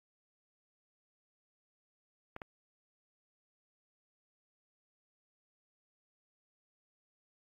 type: clicks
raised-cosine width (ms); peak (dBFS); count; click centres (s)
0.5; -27; 2; 2.364 / 2.418
effects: AAC 32 kbps